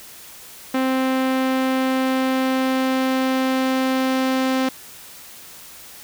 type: tone with low-pass filter sweep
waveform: sawtooth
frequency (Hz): 261.6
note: C4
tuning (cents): 0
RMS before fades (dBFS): -20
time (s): 0.74-4.69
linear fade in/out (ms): 5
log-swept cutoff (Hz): 3000 to 5100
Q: 0.77
effects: white hiss -41 dBFS RMS until 6.03 s